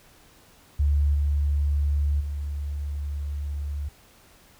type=tone with level steps; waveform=sine; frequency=72.3 Hz; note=D2; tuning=27 cents flat; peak=-18 / -20 / -27 dBFS; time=0.79-3.89 s; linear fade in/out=10 ms; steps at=1.14 / 2.2 s; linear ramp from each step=10 ms; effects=pink hiss -55 dBFS RMS until 4.59 s